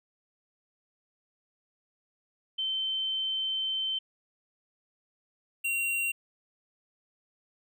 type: tone pair in turn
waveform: sine / square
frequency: 3092 / 2751 Hz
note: G7 / F7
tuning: -24 / -27 cents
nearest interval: major second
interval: 203 cents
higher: first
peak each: -28 dBFS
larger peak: neither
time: 2.58-3.99 / 5.64-6.12 s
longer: first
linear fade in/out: 10 ms
effects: none